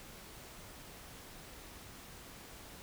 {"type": "silence", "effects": ["pink hiss -52 dBFS RMS until 2.82 s"]}